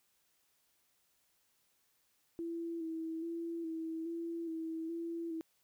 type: tone with vibrato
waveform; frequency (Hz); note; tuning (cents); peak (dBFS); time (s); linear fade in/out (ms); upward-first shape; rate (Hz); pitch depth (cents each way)
sine; 329.6; E4; 0; -37; 2.39-5.41; 0; square; 1.2; 29
effects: white hiss -75 dBFS RMS until 5.63 s